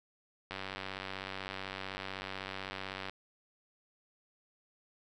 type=click train; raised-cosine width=0.3 ms; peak=-23 dBFS; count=249; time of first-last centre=0.51-3.096 s; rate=95.9 Hz; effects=none